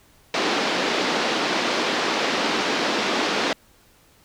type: band-pass noise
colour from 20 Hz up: pink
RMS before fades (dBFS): -23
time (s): 0.34-3.53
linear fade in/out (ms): 2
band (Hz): 240 to 5100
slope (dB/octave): 24
effects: pink hiss -56 dBFS RMS until 4.24 s